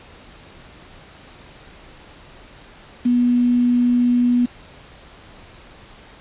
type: tone with quantisation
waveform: sine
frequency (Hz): 243.9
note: B3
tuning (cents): -21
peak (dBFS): -13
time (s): 3.05-4.46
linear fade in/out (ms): 10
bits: 6
effects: pink hiss -44 dBFS RMS until 6.2 s + resampled to 8000 Hz